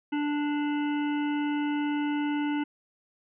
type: harmonic tone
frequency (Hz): 293.7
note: D4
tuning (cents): 0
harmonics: 1 / 3 / 5 / 7 / 9 / 10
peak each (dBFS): -26 / -36 / -40 / -43 / -45 / -46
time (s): 0.12-2.64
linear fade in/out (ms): 10
effects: none